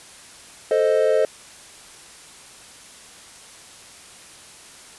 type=chord; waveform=triangle; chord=A diminished; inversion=none; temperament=equal; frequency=440 / 523.3 / 622.3 Hz; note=A4 / C5 / Eb5; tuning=0 / 0 / 0 cents; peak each=-18 dBFS; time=0.71-1.25 s; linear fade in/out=2 ms; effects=white hiss -44 dBFS RMS until 4.98 s + resampled to 24000 Hz